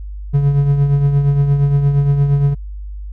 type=tone with tremolo; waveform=triangle; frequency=141.5 Hz; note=C#3; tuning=36 cents sharp; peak=-6 dBFS; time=0.33-2.55 s; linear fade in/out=20 ms; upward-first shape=triangle; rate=8.6 Hz; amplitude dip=55%; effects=added 50 Hz sine -25 dBFS peak until 3.12 s